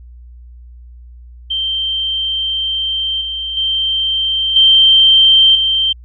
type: tone with level steps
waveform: sine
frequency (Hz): 3136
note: G7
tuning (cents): 0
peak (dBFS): -15 / -19 / -13 / -5 / -11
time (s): 1.5-5.93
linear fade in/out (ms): 10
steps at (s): 3.21 / 3.57 / 4.56 / 5.55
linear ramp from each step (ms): 2
effects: added 60 Hz sine -34 dBFS peak until 6.04 s